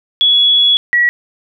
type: tone pair in turn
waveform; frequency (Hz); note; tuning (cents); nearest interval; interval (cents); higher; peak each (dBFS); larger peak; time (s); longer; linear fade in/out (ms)
sine; 3376 / 1926.2; G#7 / B6; +28 / -44; minor seventh; 972; first; -7 / -8; first; 0.21-0.77 / 0.93-1.09; first; 0
effects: none